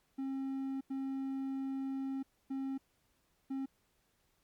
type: tone bursts at uneven times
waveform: triangle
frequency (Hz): 268.8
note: C4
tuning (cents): +47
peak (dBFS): -33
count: 4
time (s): 0.18-0.81 / 0.9-2.23 / 2.5-2.78 / 3.5-3.66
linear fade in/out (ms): 10
effects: pink hiss -75 dBFS RMS until 4.43 s + MP3 96 kbps